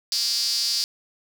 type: tone with high-pass filter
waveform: sawtooth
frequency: 233.1 Hz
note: A#3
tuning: in tune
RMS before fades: -24 dBFS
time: 0.12-0.84 s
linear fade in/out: 0 ms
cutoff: 4800 Hz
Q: 8.1
effects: none